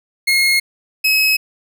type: tone pair in turn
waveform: 30% pulse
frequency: 2154 / 2562 Hz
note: C7 / E7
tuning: +50 / -50 cents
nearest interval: minor third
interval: 300 cents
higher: second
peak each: -9 dBFS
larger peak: neither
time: 0.27-0.6 / 1.04-1.37 s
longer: neither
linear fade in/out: 10 ms
effects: none